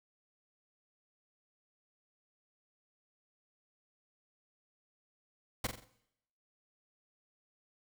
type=noise with echo; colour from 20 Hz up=pink; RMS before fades=-33 dBFS; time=5.64-5.67 s; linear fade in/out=5 ms; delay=44 ms; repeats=4; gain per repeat=-7 dB; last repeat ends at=5.846 s; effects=noise-tail reverb RT60 0.8 s tail -18 dB re dry